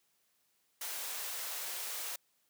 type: high-pass noise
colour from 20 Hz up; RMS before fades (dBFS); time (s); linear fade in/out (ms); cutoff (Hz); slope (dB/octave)
white; -40; 0.81-2.16; 5; 450; 24
effects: white hiss -75 dBFS RMS until 2.49 s + high-pass 100 Hz 12 dB/octave